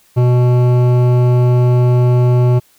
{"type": "tone with hard clipping", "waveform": "triangle", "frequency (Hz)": 123.47, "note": "B2", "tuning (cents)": 0, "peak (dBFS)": -10, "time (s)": [0.16, 2.6], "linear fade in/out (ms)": 20, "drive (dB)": 17, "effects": ["white hiss -52 dBFS RMS until 2.78 s"]}